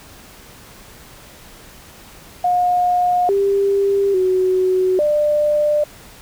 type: tone with pitch steps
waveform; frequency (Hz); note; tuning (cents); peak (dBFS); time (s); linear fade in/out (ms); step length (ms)
sine; 717 / 397 / 371.5 / 596; F5 / G4 / F#4 / D5; +45 / +22 / +7 / +25; -13; 2.44-5.84; 5; 850
effects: pink hiss -42 dBFS RMS until 6.21 s